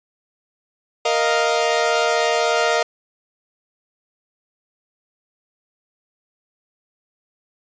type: chord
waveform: sawtooth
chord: Bb suspended fourth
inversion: none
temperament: equal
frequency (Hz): 466.2 / 622.3 / 698.5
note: Bb4 / Eb5 / F5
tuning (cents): 0 / 0 / 0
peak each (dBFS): -17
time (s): 1.05-2.83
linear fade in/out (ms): 5
effects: resampled to 16000 Hz